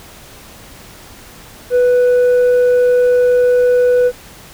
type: tone with tanh clipping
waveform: sine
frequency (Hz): 493.9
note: B4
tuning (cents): 0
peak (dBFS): -9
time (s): 1.7-4.12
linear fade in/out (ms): 50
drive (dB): 3
effects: pink hiss -38 dBFS RMS until 4.53 s